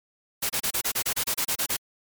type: noise bursts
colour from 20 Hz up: white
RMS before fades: -26 dBFS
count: 13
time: 0.42-1.768 s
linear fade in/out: 10 ms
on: 76 ms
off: 30 ms
effects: MP3 96 kbps